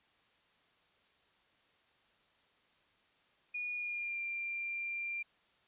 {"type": "tone with pitch glide", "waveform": "sine", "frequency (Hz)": [2448, 2378], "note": ["D#7", "D7"], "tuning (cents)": [-29, 21], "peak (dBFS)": -36, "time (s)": [3.54, 5.23], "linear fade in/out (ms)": 10, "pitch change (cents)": -50, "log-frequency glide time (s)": [3.74, 4.2], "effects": ["white hiss -70 dBFS RMS until 5.67 s", "resampled to 8000 Hz"]}